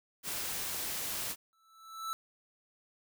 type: noise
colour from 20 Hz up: white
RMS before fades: -37 dBFS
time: 0.23-1.36 s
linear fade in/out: 50 ms
type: tone with exponential growth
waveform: square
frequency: 1318.5 Hz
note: E6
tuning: in tune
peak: -33 dBFS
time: 1.53-2.13 s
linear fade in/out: 0 ms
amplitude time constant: 130 ms
effects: none